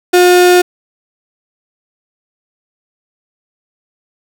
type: tone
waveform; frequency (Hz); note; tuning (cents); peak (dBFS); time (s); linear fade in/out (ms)
35% pulse; 358.2; F4; +44; -3; 0.13-0.62; 10
effects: none